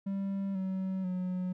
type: tone with pitch steps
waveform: triangle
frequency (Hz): 196 / 189.21 / 182.66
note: G3 / F#3 / F#3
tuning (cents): 0 / +39 / -22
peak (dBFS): -29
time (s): 0.06-1.53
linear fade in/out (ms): 10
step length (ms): 490
effects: none